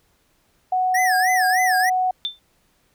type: tone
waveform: sine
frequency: 740 Hz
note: F#5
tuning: in tune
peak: -17 dBFS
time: 0.72-2.11 s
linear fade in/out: 5 ms
type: tone with vibrato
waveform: square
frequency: 1812 Hz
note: A#6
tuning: 50 cents flat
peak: -20 dBFS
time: 0.94-1.9 s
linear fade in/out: 10 ms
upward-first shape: sine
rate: 3.3 Hz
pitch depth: 200 cents each way
type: tone with exponential decay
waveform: sine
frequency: 3553 Hz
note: A7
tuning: 16 cents sharp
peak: -18 dBFS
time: 2.25-2.39 s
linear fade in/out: 0 ms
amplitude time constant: 30 ms
effects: pink hiss -63 dBFS RMS until 2.94 s